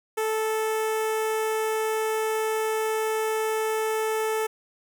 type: tone with notch filter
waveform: sawtooth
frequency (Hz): 438.1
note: A4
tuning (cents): -7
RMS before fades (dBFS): -26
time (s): 0.17-4.47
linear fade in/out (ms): 10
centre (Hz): 4300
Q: 1.3
effects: none